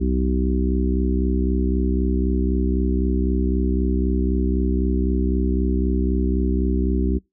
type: harmonic tone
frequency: 63.9 Hz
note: C2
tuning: 40 cents flat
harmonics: 1 / 3 / 4 / 5 / 6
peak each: -20 / -25 / -26 / -27 / -28 dBFS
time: 0-7.19 s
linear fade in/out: 20 ms
effects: noise-tail reverb RT60 0.2 s tail -24 dB re dry